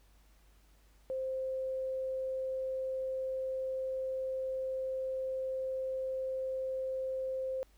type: tone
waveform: sine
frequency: 524 Hz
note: C5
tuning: 2 cents sharp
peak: -33 dBFS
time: 1.1-7.63 s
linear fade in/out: 0 ms
effects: added 50 Hz sine -61 dBFS peak until 7.77 s + pink hiss -69 dBFS RMS until 7.77 s